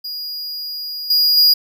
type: tone with level steps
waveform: square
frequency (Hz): 4873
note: D#8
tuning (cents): -37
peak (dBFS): -25 / -12 / -9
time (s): 0.04-1.54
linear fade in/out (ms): 10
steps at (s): 1.1 / 1.37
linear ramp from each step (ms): 5
effects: none